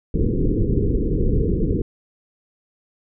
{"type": "low-pass noise", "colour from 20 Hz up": "pink", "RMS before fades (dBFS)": -19, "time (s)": [0.14, 1.82], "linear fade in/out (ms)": 5, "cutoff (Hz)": 480, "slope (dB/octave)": 96, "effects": []}